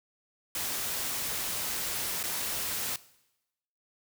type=noise with dropouts; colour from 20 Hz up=white; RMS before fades=-33 dBFS; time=0.55-2.96 s; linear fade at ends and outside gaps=2 ms; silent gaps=2.23-2.237 s; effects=noise-tail reverb RT60 0.9 s tail -19 dB re dry

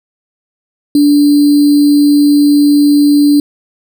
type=tone with sample-and-hold; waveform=sine; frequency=290.8 Hz; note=D4; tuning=17 cents flat; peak=-4 dBFS; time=0.95-3.4 s; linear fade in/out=2 ms; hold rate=4410 Hz; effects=none

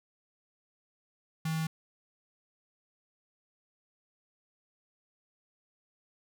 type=tone with notch filter; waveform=square; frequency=160 Hz; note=D#3; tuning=49 cents sharp; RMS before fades=-32 dBFS; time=1.45-1.67 s; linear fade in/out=5 ms; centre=450 Hz; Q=0.68; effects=none

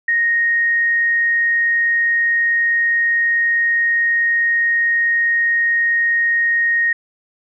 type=tone; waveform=sine; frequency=1864.7 Hz; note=A#6; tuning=in tune; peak=-13 dBFS; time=0.08-6.93 s; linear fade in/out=5 ms; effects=none

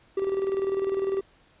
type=tone with tremolo; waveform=triangle; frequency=389.3 Hz; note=G4; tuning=12 cents flat; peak=-20 dBFS; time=0.17-1.21 s; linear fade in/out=5 ms; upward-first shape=square; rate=20 Hz; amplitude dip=50%; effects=pink hiss -60 dBFS RMS until 1.6 s + resampled to 8000 Hz

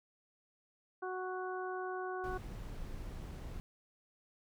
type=harmonic tone; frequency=370 Hz; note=F#4; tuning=in tune; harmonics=1 / 2 / 3 / 4; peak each=-40 / -43 / -45 / -46 dBFS; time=1.02-2.38 s; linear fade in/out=10 ms
type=noise; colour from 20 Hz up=brown; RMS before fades=-44 dBFS; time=2.24-3.6 s; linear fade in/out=0 ms
effects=none

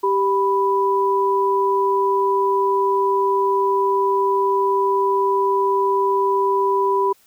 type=tone pair together; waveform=sine; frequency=392.1 / 988 Hz; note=G4 / B5; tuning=0 / 0 cents; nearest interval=octave + major third; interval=1600 cents; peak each=-18 dBFS; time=0.03-7.13 s; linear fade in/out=10 ms; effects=white hiss -56 dBFS RMS until 7.26 s

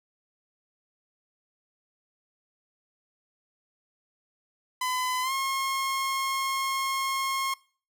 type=tone with pitch glide; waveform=sawtooth; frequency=1011 to 1077.3 Hz; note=B5 to C#6; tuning=+40 to -50 cents; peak=-23 dBFS; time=4.81-7.54 s; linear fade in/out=5 ms; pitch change=+110 cents; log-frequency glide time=5.22-5.32 s; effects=noise-tail reverb RT60 0.4 s tail -21 dB re dry

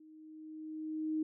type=tone with level ramp; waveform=sine; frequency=312.2 Hz; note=D#4; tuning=6 cents sharp; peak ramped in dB=-55 to -30 dBFS; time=0-1.23 s; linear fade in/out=5 ms; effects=none

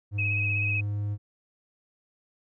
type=tone with pitch glide; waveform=triangle; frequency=102.2 to 103.03 Hz; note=G#2 to G#2; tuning=-27 to -13 cents; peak=-25 dBFS; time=0.11-1.18 s; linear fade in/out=50 ms; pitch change=+14 cents; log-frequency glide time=0.58-0.97 s
type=tone with vibrato; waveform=sine; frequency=2545 Hz; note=D#7; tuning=39 cents sharp; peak=-26 dBFS; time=0.18-0.81 s; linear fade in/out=10 ms; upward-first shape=sine; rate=16 Hz; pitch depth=26 cents each way
effects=none

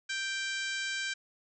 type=harmonic tone; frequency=784 Hz; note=G5; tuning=in tune; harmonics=2 / 3 / 4 / 5 / 6 / 7 / 8 / 9 / 10; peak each=-35 / -39 / -41 / -43 / -45 / -46 / -47 / -48 / -49 dBFS; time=0.09-1.14 s; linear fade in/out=10 ms; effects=none

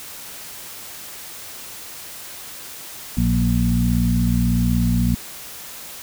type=harmonic tone with a mistuned harmonic; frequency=58.9 Hz; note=A#1; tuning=19 cents sharp; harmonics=1 / 2 / 3 / 4; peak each=-21 / -21 / -21 / -21 dBFS; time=3.17-5.15 s; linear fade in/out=5 ms; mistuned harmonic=3; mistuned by=+25 cents; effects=white hiss -36 dBFS RMS until 6.02 s

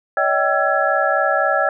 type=tone cluster; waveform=sine; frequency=569 / 633 / 776 / 1343 / 1677 Hz; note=C#5 / D#5 / G5 / E6 / G#6; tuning=+45 / +30 / -18 / +32 / +16 cents; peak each=-21 dBFS; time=0.17-1.69 s; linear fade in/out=2 ms; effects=none

